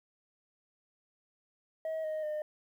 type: tone with pitch steps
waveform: sine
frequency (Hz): 638 / 622.7 / 607.8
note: D#5 / D#5 / D#5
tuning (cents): +43 / +1 / -41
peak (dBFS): -30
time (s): 1.85-2.42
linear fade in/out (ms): 2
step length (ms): 190
effects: tanh soft clip ceiling -32 dBFS + 11-bit